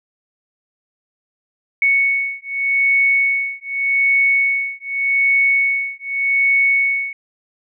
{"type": "beating tone pair", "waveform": "sine", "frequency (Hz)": [2217, 2217.84], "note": ["C#7", "C#7"], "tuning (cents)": [0, 0], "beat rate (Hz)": 0.84, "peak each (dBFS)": -17, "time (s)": [1.82, 7.13], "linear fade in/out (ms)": 2, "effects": []}